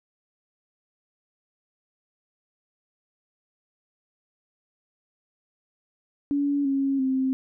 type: tone with pitch steps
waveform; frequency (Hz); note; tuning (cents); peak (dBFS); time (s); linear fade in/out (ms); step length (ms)
sine; 284.5 / 273.5 / 263; C#4 / C#4 / C4; +45 / -23 / +9; -21; 6.31-7.33; 0; 340
effects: none